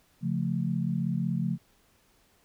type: chord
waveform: sine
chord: Db augmented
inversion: none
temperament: equal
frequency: 138.59 / 174.61 / 220 Hz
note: Db3 / F3 / A3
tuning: 0 / 0 / 0 cents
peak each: -31 / -29 / -32 dBFS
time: 0.21-1.58 s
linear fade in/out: 50 ms
effects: pink hiss -65 dBFS RMS until 2.44 s